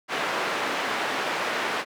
white low-pass noise, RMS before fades -27 dBFS, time 0.08-1.85 s, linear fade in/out 50 ms, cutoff 1900 Hz, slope 12 dB/octave, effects high-pass 300 Hz 12 dB/octave

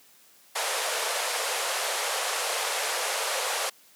pink band-pass noise, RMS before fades -29 dBFS, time 0.55-3.7 s, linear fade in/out 10 ms, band 460 to 12000 Hz, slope 48 dB/octave, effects white hiss -57 dBFS RMS until 3.95 s + high-pass 150 Hz 12 dB/octave

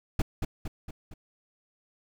brown noise with echo, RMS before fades -23 dBFS, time 0.19-0.22 s, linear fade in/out 5 ms, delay 230 ms, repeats 4, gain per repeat -5 dB, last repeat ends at 1.14 s, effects none

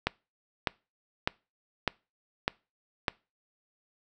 click train, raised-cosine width 0.3 ms, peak -9 dBFS, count 6, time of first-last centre 0.07-3.082 s, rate 1.66 Hz, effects noise-tail reverb RT60 0.3 s tail -24 dB re dry

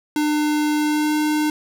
square tone with pitch glide, 300 to 303.3 Hz, D4 to D#4, +37 to -44 cents, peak -18 dBFS, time 0.16-1.5 s, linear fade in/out 2 ms, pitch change +19 cents, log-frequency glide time 0.77-1.15 s, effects none

